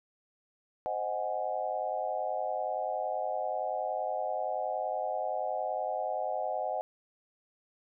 sine chord, Ab dominant seventh, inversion first, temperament equal, 523.3 / 622.3 / 740 / 830.6 Hz, C5 / Eb5 / Gb5 / Ab5, 0 / 0 / 0 / 0 cents, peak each -38 / -35 / -34 / -38 dBFS, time 0.86-6.81 s, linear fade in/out 0 ms, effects none

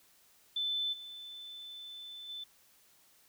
sine tone with level steps, 3520 Hz, A7, in tune, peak -31 / -44 / -40 dBFS, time 0.56-2.44 s, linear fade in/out 5 ms, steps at 0.92 / 2.28 s, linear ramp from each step 20 ms, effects white hiss -65 dBFS RMS until 3.28 s

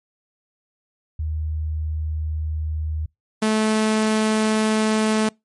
sine / sawtooth tone pair in turn, 77.78 / 217.2 Hz, D#2 / A3, 0 / -22 cents, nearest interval octave + tritone, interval 1778 cents, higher second, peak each -22 / -13 dBFS, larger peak second, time 1.19-3.06 / 3.42-5.29 s, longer neither, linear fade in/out 5 ms, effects noise-tail reverb RT60 0.2 s tail -26 dB re dry + MP3 48 kbps

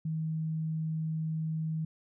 sine tone, 158.8 Hz, D#3, 36 cents sharp, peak -30 dBFS, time 0.05-1.85 s, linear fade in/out 5 ms, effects none

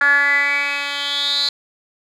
10% pulse tone with band-pass filter sweep, 284.5 Hz, C#4, 45 cents sharp, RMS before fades -18 dBFS, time 0.01-1.49 s, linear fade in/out 2 ms, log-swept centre 1600 to 4200 Hz, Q 9.2, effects none

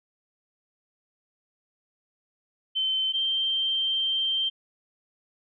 sine tone pair in turn, 3084 / 3142 Hz, G7 / G7, -29 / +3 cents, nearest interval unison, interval 32 cents, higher second, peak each -23 dBFS, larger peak neither, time 2.75-3.13 / 3.13-4.5 s, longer second, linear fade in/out 20 ms, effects none

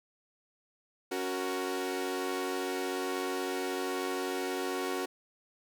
sawtooth chord, F# major, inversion second, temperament equal, 277.2 / 370 / 466.2 Hz, C#4 / F#4 / A#4, 0 / 0 / 0 cents, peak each -34 / -30 / -35 dBFS, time 1.11-5.06 s, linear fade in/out 10 ms, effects none

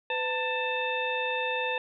sine tone cluster, 505 / 899 / 1775 / 2636 / 3622 Hz, B4 / A5 / A6 / E7 / A7, +39 / +37 / +15 / -1 / +49 cents, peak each -32 / -33 / -35 / -32 / -38 dBFS, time 0.1-1.78 s, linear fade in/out 2 ms, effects none

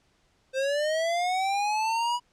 square linear sweep, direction up, 519 to 979 Hz, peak -25 dBFS, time 0.53-2.2 s, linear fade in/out 50 ms, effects pink hiss -67 dBFS RMS until 2.32 s + low-pass 7000 Hz 12 dB/octave

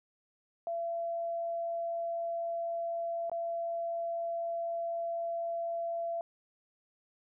sine tone with dropouts, 676 Hz, E5, 43 cents sharp, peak -32 dBFS, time 0.67-6.21 s, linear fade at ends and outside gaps 1 ms, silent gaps 3.297-3.316 s, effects none

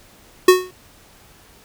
square tone with exponential decay, 367.3 Hz, F#4, 13 cents flat, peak -4 dBFS, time 0.48-0.71 s, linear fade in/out 5 ms, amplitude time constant 50 ms, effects pink hiss -49 dBFS RMS until 1.64 s

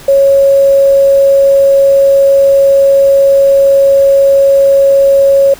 sine tone with quantisation, 551 Hz, C#5, 11 cents flat, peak -3 dBFS, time 0.08-5.54 s, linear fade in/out 5 ms, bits 5, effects pink hiss -33 dBFS RMS until 5.59 s

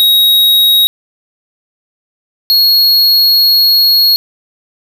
square tone pair in turn, 3795 / 4317 Hz, A#7 / C#8, +30 / -47 cents, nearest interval major second, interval 223 cents, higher second, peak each -6 dBFS, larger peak neither, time 0-0.87 / 2.5-4.16 s, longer second, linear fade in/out 0 ms, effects none

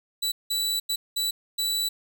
sawtooth tone bursts at uneven times, 3951 Hz, B7, in tune, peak -21 dBFS, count 5, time 0.22-0.32 / 0.5-0.8 / 0.89-0.96 / 1.16-1.31 / 1.58-1.89 s, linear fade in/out 10 ms, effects none

